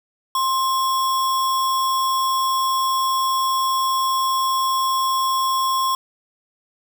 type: tone with sample-and-hold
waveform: sine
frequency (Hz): 1055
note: C6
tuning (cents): +14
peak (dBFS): -17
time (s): 0.35-5.95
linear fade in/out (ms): 2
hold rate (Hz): 4410
effects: none